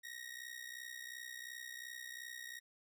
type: ring-modulated tone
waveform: sawtooth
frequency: 1881 Hz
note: A#6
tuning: 15 cents sharp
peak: -40 dBFS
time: 0.03-2.6 s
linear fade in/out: 20 ms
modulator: 31.4 Hz
effects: none